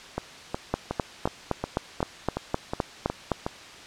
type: two click trains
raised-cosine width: 1 ms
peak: -9 / -13 dBFS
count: 11 / 10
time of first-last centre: 0.74-3.317 / 0.18-3.465 s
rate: 3.88 / 2.74 Hz
effects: white hiss -44 dBFS RMS until 3.86 s + low-pass 5000 Hz 12 dB/octave